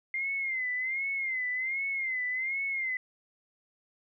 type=tone with vibrato; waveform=sine; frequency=2093 Hz; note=C7; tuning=in tune; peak=-29 dBFS; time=0.14-2.97 s; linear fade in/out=2 ms; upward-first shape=sine; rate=1.3 Hz; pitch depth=90 cents each way; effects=none